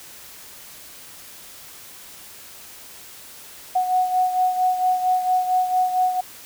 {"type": "beating tone pair", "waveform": "sine", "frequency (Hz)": [736, 740.4], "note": ["F#5", "F#5"], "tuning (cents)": [-9, 1], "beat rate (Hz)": 4.4, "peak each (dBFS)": [-18, -25], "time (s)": [3.75, 6.21], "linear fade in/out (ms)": 10, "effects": ["white hiss -42 dBFS RMS until 6.45 s"]}